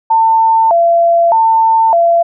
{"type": "tone with vibrato", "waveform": "sine", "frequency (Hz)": 781, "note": "G5", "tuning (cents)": -7, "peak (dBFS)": -6, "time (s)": [0.1, 2.23], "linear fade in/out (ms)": 10, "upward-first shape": "square", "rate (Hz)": 0.82, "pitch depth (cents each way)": 240, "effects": []}